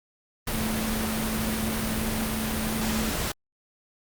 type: tone in noise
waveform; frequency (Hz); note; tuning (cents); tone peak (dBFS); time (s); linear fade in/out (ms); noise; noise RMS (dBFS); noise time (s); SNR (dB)
sine; 220; A3; 0; -28; 0.52-3.1; 5; pink; -29; 0.47-3.32; -2
effects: Opus 48 kbps